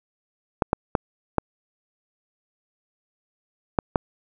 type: clicks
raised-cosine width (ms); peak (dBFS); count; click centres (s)
1; -4; 6; 0.622 / 0.731 / 0.952 / 1.383 / 3.788 / 3.958
effects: none